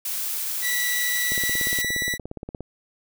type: noise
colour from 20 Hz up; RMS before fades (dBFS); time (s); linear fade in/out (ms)
blue; -28; 0.05-1.82; 5
type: tone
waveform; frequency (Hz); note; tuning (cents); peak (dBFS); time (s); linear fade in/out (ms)
sawtooth; 1958; B6; -15; -20; 0.61-2.18; 50
type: click train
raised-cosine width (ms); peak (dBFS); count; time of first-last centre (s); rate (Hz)
2; -20; 23; 1.32-2.607; 17.1
effects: none